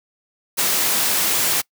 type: high-pass noise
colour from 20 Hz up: white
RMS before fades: -19 dBFS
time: 0.57-1.62 s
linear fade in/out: 20 ms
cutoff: 140 Hz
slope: 12 dB/octave
effects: noise-tail reverb RT60 0.1 s tail -24 dB re dry